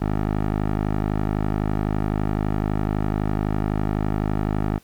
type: tone with low-pass filter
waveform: 10% pulse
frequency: 51.91 Hz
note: G#1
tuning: in tune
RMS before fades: -23 dBFS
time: 0-4.79 s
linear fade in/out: 20 ms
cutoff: 1400 Hz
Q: 0.72
effects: pink hiss -55 dBFS RMS until 4.83 s